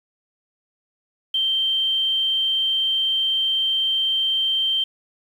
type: tone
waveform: sine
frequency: 3136 Hz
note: G7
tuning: in tune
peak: -18 dBFS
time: 1.34-4.84 s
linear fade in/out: 5 ms
effects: 8-bit